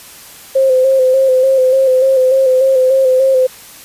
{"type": "tone with vibrato", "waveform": "sine", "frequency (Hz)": 523.3, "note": "C5", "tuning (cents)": 0, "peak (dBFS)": -7, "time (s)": [0.55, 3.47], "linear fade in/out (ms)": 10, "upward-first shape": "square", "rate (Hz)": 3.4, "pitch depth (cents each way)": 32, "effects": ["white hiss -36 dBFS RMS until 3.84 s", "resampled to 32000 Hz"]}